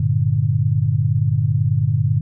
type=chord; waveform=sine; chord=G minor; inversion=none; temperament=equal with one note detuned; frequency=98.57 / 116.54 / 146.83 Hz; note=G2 / Bb2 / D3; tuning=+10 / 0 / 0 cents; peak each=-20 / -18 / -19 dBFS; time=0-2.21 s; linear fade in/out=5 ms; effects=none